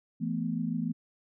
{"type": "chord", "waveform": "sine", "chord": "E suspended fourth", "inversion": "none", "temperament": "equal with one note detuned", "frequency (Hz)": [166.83, 220, 246.9], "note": ["E3", "A3", "B3"], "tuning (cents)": [21, 0, 0], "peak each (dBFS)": -33, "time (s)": [0.2, 0.93], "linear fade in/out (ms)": 20, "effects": []}